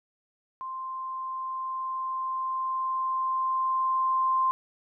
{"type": "tone with level ramp", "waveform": "sine", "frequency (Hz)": 1046.5, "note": "C6", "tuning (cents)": 0, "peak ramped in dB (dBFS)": [-33, -21], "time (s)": [0.61, 4.51], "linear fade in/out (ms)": 0, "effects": []}